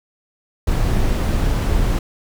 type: noise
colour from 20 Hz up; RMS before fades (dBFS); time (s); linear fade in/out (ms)
brown; -17; 0.67-1.99; 5
effects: none